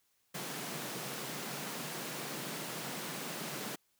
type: high-pass noise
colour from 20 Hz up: pink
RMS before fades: -41 dBFS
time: 0.34-3.76 s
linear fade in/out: 10 ms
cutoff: 130 Hz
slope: 96 dB/octave
effects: white hiss -75 dBFS RMS until 3.99 s